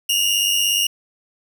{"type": "tone pair together", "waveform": "sawtooth", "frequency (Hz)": [2794, 2891], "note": ["F7", "F#7"], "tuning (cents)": [0, -41], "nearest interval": "minor second", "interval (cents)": 59, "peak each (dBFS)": -16, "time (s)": [0.09, 0.87], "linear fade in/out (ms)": 5, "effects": []}